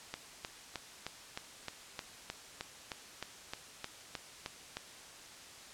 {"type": "click train", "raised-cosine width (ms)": 0.2, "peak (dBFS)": -21, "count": 16, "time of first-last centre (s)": [0.14, 4.77], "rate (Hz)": 3.24, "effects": ["white hiss -52 dBFS RMS until 5.73 s", "low-pass 8000 Hz 12 dB/octave"]}